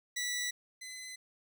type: tone pair in turn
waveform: 15% pulse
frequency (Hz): 1964 / 2027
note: B6 / B6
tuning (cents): -10 / +45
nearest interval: minor second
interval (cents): 55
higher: second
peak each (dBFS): -27 / -37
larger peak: first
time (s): 0.16-0.51 / 0.81-1.16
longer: neither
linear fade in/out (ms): 10
effects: none